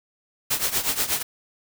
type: noise with tremolo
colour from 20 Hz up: white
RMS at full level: -21 dBFS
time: 0.5-1.23 s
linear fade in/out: 10 ms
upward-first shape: triangle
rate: 8.3 Hz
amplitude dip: 85%
effects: none